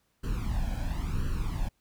brown noise with flanger, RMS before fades -30 dBFS, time 0.23-1.69 s, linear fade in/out 10 ms, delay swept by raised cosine 0.68 to 1.27 ms, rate 0.97 Hz, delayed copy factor +0.8, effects pink hiss -73 dBFS RMS until 1.8 s

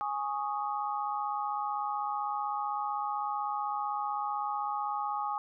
sine chord, Ab suspended fourth, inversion none, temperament equal, 830.6 / 1108.7 / 1244.5 Hz, Ab5 / Db6 / Eb6, 0 / 0 / 0 cents, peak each -33 / -37 / -36 dBFS, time 0.01-5.38 s, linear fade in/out 0 ms, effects none

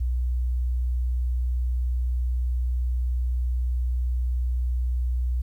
sine tone, 61.6 Hz, B1, 4 cents flat, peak -21 dBFS, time 0-5.42 s, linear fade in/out 10 ms, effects tanh soft clip ceiling -17 dBFS + 10-bit

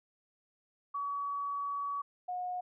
sine tone pair in turn, 1134 / 723.9 Hz, C#6 / F#5, +39 / -38 cents, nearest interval minor sixth, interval 777 cents, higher first, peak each -33 / -34 dBFS, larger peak first, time 0.94-2.02 / 2.28-2.61 s, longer first, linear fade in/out 10 ms, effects none

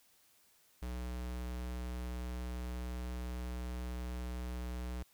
square tone, 61.4 Hz, B1, 9 cents flat, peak -39 dBFS, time 0.82-5.03 s, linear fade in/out 5 ms, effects white hiss -68 dBFS RMS until 5.13 s

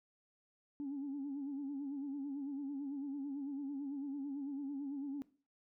sine tone with vibrato, 280 Hz, C#4, 18 cents sharp, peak -37 dBFS, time 0.8-5.22 s, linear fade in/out 0 ms, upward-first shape sine, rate 9 Hz, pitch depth 74 cents each way, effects noise-tail reverb RT60 0.4 s tail -19 dB re dry + tanh soft clip ceiling -35 dBFS

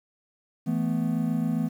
triangle chord, E suspended fourth, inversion none, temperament just, 164.81 / 219.8 / 247.2 Hz, E3 / A3 / B3, 0 / -2 / +2 cents, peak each -26 / -26 / -26 dBFS, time 0.66-1.69 s, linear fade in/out 20 ms, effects 9-bit

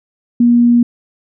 sine tone, 238.8 Hz, A#3, 42 cents sharp, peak -6 dBFS, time 0.4-0.83 s, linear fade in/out 5 ms, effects none

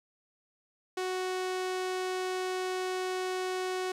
sawtooth tone, 370.2 Hz, F#4, 1 cent sharp, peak -27 dBFS, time 0.97-3.92 s, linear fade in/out 5 ms, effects low-pass 9000 Hz 12 dB/octave + 11-bit

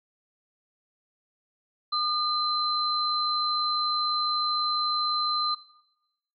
sine tone pair together, 1211 / 4073 Hz, D#6 / C8, -47 / -47 cents, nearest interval octave + major sixth, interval 2100 cents, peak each -27 dBFS, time 1.92-5.55 s, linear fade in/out 10 ms, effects noise-tail reverb RT60 0.9 s tail -18 dB re dry

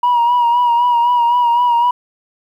sine tone with vibrato, 959 Hz, A#5, 49 cents sharp, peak -8 dBFS, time 0.03-1.91 s, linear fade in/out 5 ms, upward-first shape sine, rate 3.9 Hz, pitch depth 41 cents each way, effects tanh soft clip ceiling -8 dBFS + 8-bit

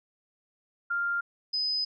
sine tone pair in turn, 1396.9 / 5021 Hz, F6 / D#8, 0 / +15 cents, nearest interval octave + minor seventh, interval 2215 cents, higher second, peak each -26 dBFS, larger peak neither, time 0.9-1.21 / 1.53-1.85 s, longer second, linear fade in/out 10 ms, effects none

